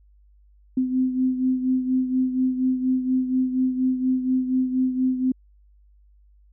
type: beating tone pair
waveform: sine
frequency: 256.7 / 260.9 Hz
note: C4 / C4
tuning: -33 / -5 cents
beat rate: 4.2 Hz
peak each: -20 / -27 dBFS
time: 0.77-5.32 s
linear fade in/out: 5 ms
effects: added 50 Hz sine -52 dBFS peak until 6.52 s